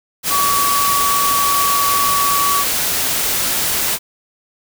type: tone in noise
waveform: sine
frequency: 1135 Hz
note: C#6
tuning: 41 cents sharp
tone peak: -15 dBFS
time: 0.29-2.65 s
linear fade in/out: 50 ms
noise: white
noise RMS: -18 dBFS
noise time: 0.23-3.99 s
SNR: 0 dB
effects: none